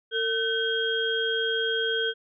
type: tone cluster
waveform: sine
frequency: 452.5 / 1526 / 3244 Hz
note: A4 / G6 / G#7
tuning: +48 / -47 / -41 cents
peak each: -28 dBFS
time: 0.11-2.14 s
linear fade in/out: 50 ms
effects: none